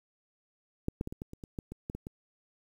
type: clicks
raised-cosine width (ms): 3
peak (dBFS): -17 / -19 / -24 / -27 / -25 / -30 / -30 / -23 / -28 / -23 / -25 / -27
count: 12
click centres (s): 0.884 / 1.011 / 1.074 / 1.125 / 1.219 / 1.334 / 1.438 / 1.588 / 1.72 / 1.899 / 1.95 / 2.069
effects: 9-bit